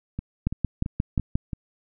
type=two click trains; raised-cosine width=5 ms; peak=-17 / -10 dBFS; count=5 / 6; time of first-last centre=0.19-1.532 / 0.47-1.355 s; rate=2.98 / 5.65 Hz; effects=none